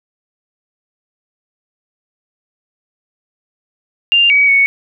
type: tone with pitch steps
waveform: sine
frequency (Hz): 2794 / 2267 / 2221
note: F7 / C#7 / C#7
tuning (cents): 0 / +38 / +3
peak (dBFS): -7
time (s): 4.12-4.66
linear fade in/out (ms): 0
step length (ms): 180
effects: none